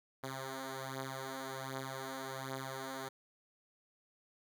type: beating tone pair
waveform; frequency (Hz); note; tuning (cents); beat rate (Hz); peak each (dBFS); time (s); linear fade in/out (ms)
5% pulse; 132.4 / 133.7; C3 / C3; +21 / +38; 1.3; -34 / -31; 0.23-3.09; 10
effects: none